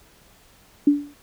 sine tone with exponential decay, 289.2 Hz, D4, 27 cents flat, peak -9 dBFS, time 0.87-1.14 s, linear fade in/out 5 ms, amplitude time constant 57 ms, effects pink hiss -54 dBFS RMS until 1.22 s

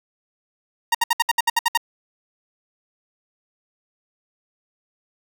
sawtooth tone bursts, 932.3 Hz, A#5, in tune, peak -11 dBFS, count 10, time 0.92-1.775 s, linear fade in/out 5 ms, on 27 ms, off 65 ms, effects none

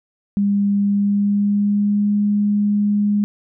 sine tone with pitch glide, 201.5 to 206 Hz, G3 to G#3, +48 to -14 cents, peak -14 dBFS, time 0.37-3.24 s, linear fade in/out 0 ms, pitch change +38 cents, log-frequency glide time 0.83-2.13 s, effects none

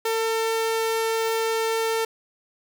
sawtooth tone, 449.6 Hz, A4, 37 cents sharp, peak -18 dBFS, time 0.05-2.05 s, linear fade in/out 5 ms, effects none

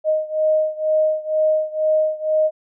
sine beating tone pair, 621 / 623.1 Hz, D#5 / D#5, -3 / +2 cents, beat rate 2.1 Hz, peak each -18 / -20 dBFS, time 0.04-2.51 s, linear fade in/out 50 ms, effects none

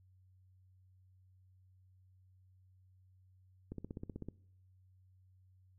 click train, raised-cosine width 3 ms, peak -30 dBFS, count 10, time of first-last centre 3.72-4.286 s, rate 15.9 Hz, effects noise-tail reverb RT60 0.8 s tail -24 dB re dry + added 93 Hz sine -63 dBFS peak until 5.78 s

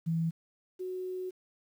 sine tone pair in turn, 164.4 / 369.1 Hz, E3 / F#4, -4 / -4 cents, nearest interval octave + major second, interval 1400 cents, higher second, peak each -27 / -34 dBFS, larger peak first, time 0.06-0.31 / 0.79-1.31 s, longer second, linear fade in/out 20 ms, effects 10-bit

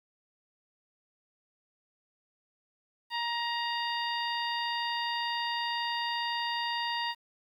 harmonic tone with a mistuned harmonic, 942 Hz, A#5, 18 cents sharp, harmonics 1 / 2 / 3 / 4 / 5, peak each -33 / -36 / -38 / -39 / -40 dBFS, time 3.1-7.15 s, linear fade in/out 50 ms, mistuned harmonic 4, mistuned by -45 cents, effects 10-bit

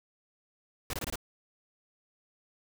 pink noise bursts, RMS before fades -35 dBFS, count 5, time 0.9-1.157 s, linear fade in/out 2 ms, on 33 ms, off 23 ms, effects none

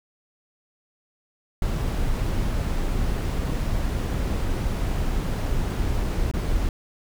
brown noise with dropouts, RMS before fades -24 dBFS, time 1.62-6.69 s, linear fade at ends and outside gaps 2 ms, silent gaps 6.314-6.337 s, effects none

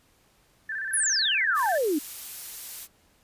sine tone with vibrato, 1661.2 Hz, G#6, in tune, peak -29 dBFS, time 0.69-1.78 s, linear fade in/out 5 ms, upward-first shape square, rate 16 Hz, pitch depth 92 cents each way
sine exponential sweep, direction down, 11410 to 277.2 Hz, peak -22 dBFS, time 0.93-1.99 s, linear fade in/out 10 ms
blue noise, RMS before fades -37 dBFS, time 1.54-2.88 s, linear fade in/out 50 ms
effects pink hiss -63 dBFS RMS until 3.23 s + resampled to 32000 Hz

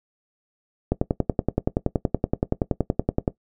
click train, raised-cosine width 2 ms, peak -6 dBFS, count 26, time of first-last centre 0.92-3.278 s, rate 10.6 Hz, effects noise-tail reverb RT60 0.1 s tail -17 dB re dry

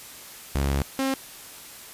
sawtooth tone pair in turn, 69.3 / 267.8 Hz, C#2 / C4, 0 / +40 cents, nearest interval octave + major seventh, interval 2340 cents, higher second, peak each -18 / -19 dBFS, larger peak first, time 0.55-0.82 / 0.99-1.14 s, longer first, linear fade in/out 0 ms, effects white hiss -43 dBFS RMS until 1.93 s + resampled to 32000 Hz

